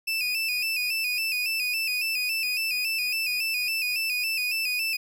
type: tone with vibrato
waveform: 30% pulse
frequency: 2560 Hz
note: D#7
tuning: 49 cents sharp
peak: -22 dBFS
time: 0.07-4.97 s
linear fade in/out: 10 ms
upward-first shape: square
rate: 3.6 Hz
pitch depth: 59 cents each way
effects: none